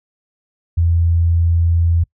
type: tone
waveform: sine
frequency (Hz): 84.3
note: E2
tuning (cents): +39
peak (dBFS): -11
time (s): 0.77-2.04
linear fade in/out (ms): 10
effects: noise-tail reverb RT60 0.1 s tail -25 dB re dry